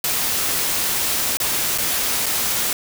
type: noise with dropouts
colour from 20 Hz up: white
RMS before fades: -21 dBFS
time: 0.04-2.73 s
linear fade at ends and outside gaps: 2 ms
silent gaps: 1.371-1.401 / 1.778-1.783 / 2.26-2.264 s
effects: none